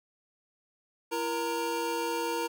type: tone cluster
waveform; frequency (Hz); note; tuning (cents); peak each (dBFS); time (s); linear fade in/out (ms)
square; 336.2 / 472.2 / 924; E4 / A#4 / A#5; +34 / +22 / -16; -36 / -34 / -34; 1.11-2.48; 20
effects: 11-bit